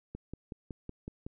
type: click train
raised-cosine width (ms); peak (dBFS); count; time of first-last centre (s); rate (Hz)
3; -27; 7; 0.15-1.265; 5.38
effects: none